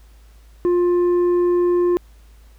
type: tone with tanh clipping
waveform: sine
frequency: 352.5 Hz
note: F4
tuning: 16 cents sharp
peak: -15 dBFS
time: 0.65-1.97 s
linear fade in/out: 0 ms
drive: 5 dB
effects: added 54 Hz sine -44 dBFS peak until 2.58 s + pink hiss -57 dBFS RMS until 2.58 s